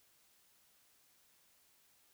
silence, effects white hiss -70 dBFS RMS until 2.13 s

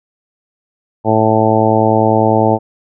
harmonic tone, 110 Hz, A2, in tune, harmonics 1 / 2 / 3 / 4 / 5 / 6 / 7 / 8, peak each -17 / -17 / -17 / -17 / -17 / -17 / -17 / -17 dBFS, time 1.04-2.59 s, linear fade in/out 50 ms, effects none

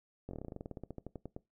slowing click train, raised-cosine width 2 ms, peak -29 dBFS, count 21, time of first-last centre 0.29-1.364 s, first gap 21 ms, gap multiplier 1.09, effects noise-tail reverb RT60 0.2 s tail -20 dB re dry

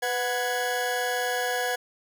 40% pulse tone cluster, 496.5 / 735 / 1669 Hz, B4 / F#5 / G#6, +9 / -12 / +8 cents, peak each -29 dBFS, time 0.02-1.76 s, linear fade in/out 10 ms, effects none

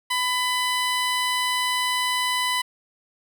15% pulse tone, 1000 Hz, B5, 21 cents sharp, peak -15 dBFS, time 0.1-2.62 s, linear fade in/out 10 ms, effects none

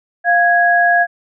sine tone pair together, 698.5 / 1659 Hz, F5 / G#6, 0 / -2 cents, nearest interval octave + minor third, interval 1498 cents, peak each -12 dBFS, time 0.24-1.07 s, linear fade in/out 50 ms, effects none

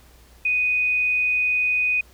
sine tone, 2489 Hz, D#7, in tune, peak -18 dBFS, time 0.45-2.01 s, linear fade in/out 5 ms, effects added 60 Hz sine -50 dBFS peak until 2.13 s + pink hiss -54 dBFS RMS until 2.13 s

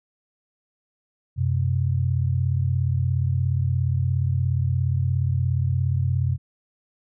sine tone pair together, 92 / 129.04 Hz, F#2 / C3, -9 / -24 cents, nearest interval tritone, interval 585 cents, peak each -22 dBFS, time 1.36-6.38 s, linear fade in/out 50 ms, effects none

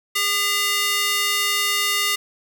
square tone with high-pass filter, 405.2 Hz, G#4, 43 cents flat, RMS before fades -21 dBFS, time 0.15-2.16 s, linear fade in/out 10 ms, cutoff 2100 Hz, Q 0.96, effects none

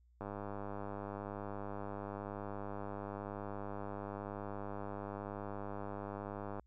click train, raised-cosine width 1 ms, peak -29 dBFS, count 646, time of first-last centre 0.21-6.596 s, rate 101 Hz, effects added 60 Hz sine -64 dBFS peak until 6.66 s

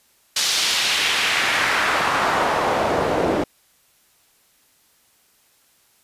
pink noise with band-pass filter sweep, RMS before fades -20 dBFS, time 0.36-3.44 s, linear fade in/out 5 ms, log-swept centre 5000 to 420 Hz, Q 1.3, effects white hiss -59 dBFS RMS until 6.03 s + resampled to 32000 Hz

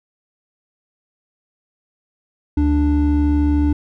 triangle tone pair together, 73.45 / 294 Hz, D2 / D4, +1 / +2 cents, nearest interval 2 octaves, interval 2401 cents, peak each -14 dBFS, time 2.57-3.73 s, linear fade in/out 5 ms, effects none

